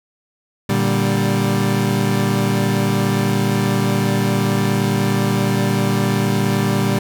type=chord; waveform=30% pulse; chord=G minor; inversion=first; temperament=equal; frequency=116.54 / 146.83 / 196 Hz; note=Bb2 / D3 / G3; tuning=0 / 0 / 0 cents; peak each=-17 / -19 / -16 dBFS; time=0.69-6.99 s; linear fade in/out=5 ms; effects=none